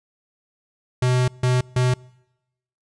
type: tone bursts at uneven times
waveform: square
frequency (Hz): 126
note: B2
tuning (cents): +35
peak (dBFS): -17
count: 3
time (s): 1.02-1.28 / 1.43-1.61 / 1.76-1.94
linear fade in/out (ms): 5
effects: noise-tail reverb RT60 0.9 s tail -25 dB re dry + resampled to 22050 Hz